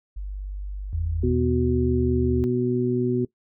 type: tone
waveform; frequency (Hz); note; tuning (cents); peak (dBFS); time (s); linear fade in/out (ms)
sine; 49; G1; 0; -29; 0.16-1.33; 10
type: tone with pitch glide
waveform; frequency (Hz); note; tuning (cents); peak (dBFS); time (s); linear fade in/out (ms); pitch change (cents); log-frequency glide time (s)
sine; 82.41 to 78.05; E2 to D#2; 0 to +6; -24; 0.93-2.44; 0; -94; 1.43-1.76
type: harmonic tone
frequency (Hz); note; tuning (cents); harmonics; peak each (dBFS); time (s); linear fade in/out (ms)
123.47; B2; 0; 1 / 2 / 3; -27 / -24 / -23; 1.23-3.25; 5
effects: noise-tail reverb RT60 0.1 s tail -20 dB re dry

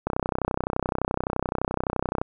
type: click train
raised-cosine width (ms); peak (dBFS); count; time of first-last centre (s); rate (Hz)
1; -10; 69; 0.07-2.215; 31.7
effects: none

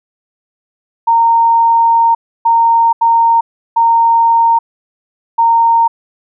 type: tone bursts at uneven times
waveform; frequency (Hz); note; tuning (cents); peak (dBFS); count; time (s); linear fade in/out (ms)
sine; 922; A#5; -19; -6; 5; 1.07-2.15 / 2.45-2.93 / 3.01-3.41 / 3.76-4.59 / 5.38-5.88; 10
effects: none

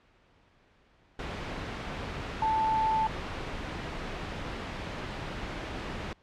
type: tone in noise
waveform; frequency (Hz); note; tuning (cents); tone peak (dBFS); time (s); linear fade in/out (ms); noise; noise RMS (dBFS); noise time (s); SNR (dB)
sine; 880; A5; 0; -24; 2.42-3.07; 2; pink; -36; 1.19-6.13; +9
effects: pink hiss -63 dBFS RMS until 6.22 s + low-pass 3000 Hz 12 dB/octave

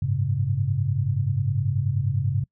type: tone cluster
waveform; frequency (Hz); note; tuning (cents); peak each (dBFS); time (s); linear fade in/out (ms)
sine; 96.9 / 107.1 / 135.8; G2 / A2 / C#3; -20 / -46 / -35; -26 / -26 / -24; 0.02-2.44; 5
effects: noise-tail reverb RT60 0.1 s tail -26 dB re dry

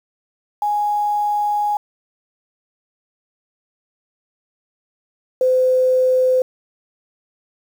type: tone pair in turn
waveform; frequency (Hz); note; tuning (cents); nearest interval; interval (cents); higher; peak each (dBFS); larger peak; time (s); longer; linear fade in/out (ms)
sine; 830.6 / 512.1; G#5 / C5; 0 / -37; minor sixth; 837; first; -16 / -12; second; 0.62-1.77 / 5.41-6.42; first; 2
effects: 7-bit

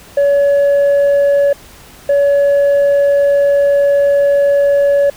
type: tone pair in turn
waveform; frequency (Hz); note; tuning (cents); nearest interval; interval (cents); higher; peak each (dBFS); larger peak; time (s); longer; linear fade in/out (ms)
sine; 566 / 566; C#5 / C#5; +36 / +36; unison; 0; neither; -5; neither; 0.17-1.53 / 2.09-5.1; second; 5
effects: tanh soft clip ceiling -7 dBFS + pink hiss -39 dBFS RMS until 5.16 s

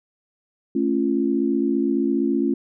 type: chord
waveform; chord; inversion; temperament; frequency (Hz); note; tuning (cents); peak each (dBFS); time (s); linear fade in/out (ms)
sine; A augmented; none; just; 220 / 275 / 343.8; A3 / C#4 / E#4; 0 / -14 / -27; -24 / -21 / -23; 0.75-2.54; 5
effects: none

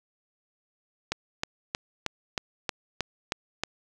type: click train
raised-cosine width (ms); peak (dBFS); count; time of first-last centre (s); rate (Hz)
0.2; -10; 9; 1.12-3.636; 3.18
effects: none

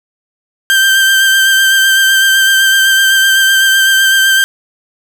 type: tone with vibrato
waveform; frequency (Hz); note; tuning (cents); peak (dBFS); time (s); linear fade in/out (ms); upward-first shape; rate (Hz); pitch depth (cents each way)
30% pulse; 1568; G6; 0; -4; 0.7-4.44; 0; sine; 7.9; 19
effects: 7-bit

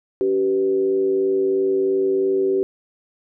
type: tone with frequency modulation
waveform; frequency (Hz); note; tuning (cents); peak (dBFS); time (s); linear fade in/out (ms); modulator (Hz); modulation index
sine; 385.7; G4; -28; -16; 0.21-2.63; 0; 103; 0.52
effects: none

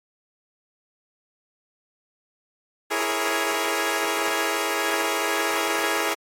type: chord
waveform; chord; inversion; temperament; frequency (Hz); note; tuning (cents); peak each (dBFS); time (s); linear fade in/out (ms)
10% pulse; A# half-diminished seventh; second; equal; 329.6 / 415.3 / 466.2 / 554.4; E4 / G#4 / A#4 / C#5; 0 / 0 / 0 / 0; -20 / -18 / -22 / -22; 2.9-6.15; 20
effects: AAC 48 kbps

